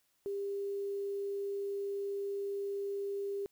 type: tone with quantisation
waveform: sine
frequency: 399.4 Hz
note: G4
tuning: 32 cents sharp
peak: -34 dBFS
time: 0.26-3.46 s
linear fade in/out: 0 ms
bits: 10
effects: white hiss -75 dBFS RMS until 3.51 s